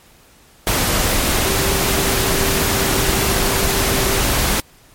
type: tone in noise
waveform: sine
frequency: 390 Hz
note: G4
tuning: 9 cents flat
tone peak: -24 dBFS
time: 1.45-4.2 s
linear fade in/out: 0 ms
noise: pink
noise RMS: -17 dBFS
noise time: 0.67-4.6 s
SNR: -10 dB
effects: pink hiss -49 dBFS RMS until 4.94 s + MP3 64 kbps